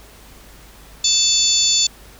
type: harmonic tone with a mistuned harmonic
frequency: 880 Hz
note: A5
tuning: in tune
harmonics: 3 / 4 / 5 / 6 / 7 / 8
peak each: -30 / -19 / -18 / -27 / -24 / -18 dBFS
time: 1.04-1.87 s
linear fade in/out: 5 ms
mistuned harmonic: 5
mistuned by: +28 cents
effects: added 50 Hz sine -45 dBFS peak until 2.19 s + pink hiss -45 dBFS RMS until 2.19 s